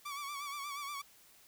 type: tone with vibrato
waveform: sawtooth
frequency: 1143 Hz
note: D6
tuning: 47 cents flat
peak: -36 dBFS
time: 0.05-1.02 s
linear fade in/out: 10 ms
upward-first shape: sine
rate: 8.4 Hz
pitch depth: 61 cents each way
effects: white hiss -62 dBFS RMS until 1.47 s